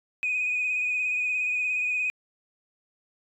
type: tone with vibrato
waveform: sine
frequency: 2489 Hz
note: D#7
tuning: in tune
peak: -23 dBFS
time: 0.23-2.1 s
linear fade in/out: 0 ms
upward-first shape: triangle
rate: 17 Hz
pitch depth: 38 cents each way
effects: tanh soft clip ceiling -20 dBFS